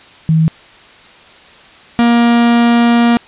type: tone pair in turn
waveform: sine / 45% pulse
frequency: 160 / 236.1 Hz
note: D#3 / A#3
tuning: +49 / +22 cents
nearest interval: perfect fifth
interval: 673 cents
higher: second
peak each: -7 dBFS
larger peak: neither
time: 0.29-0.48 / 1.99-3.17 s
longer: second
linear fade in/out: 0 ms
effects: white hiss -40 dBFS RMS until 3.27 s + resampled to 8000 Hz